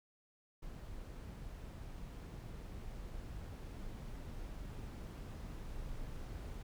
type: noise with level ramp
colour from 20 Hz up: brown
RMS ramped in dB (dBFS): -48 to -45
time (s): 0.62-6.63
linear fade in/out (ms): 10
effects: none